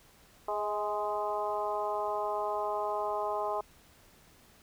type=harmonic tone with a mistuned harmonic; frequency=207.9 Hz; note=G#3; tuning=2 cents sharp; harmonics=2 / 3 / 4 / 5 / 6; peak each=-37 / -35 / -35 / -36 / -42 dBFS; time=0.48-3.61 s; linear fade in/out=5 ms; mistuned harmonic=3; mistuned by=+28 cents; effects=pink hiss -60 dBFS RMS until 4.62 s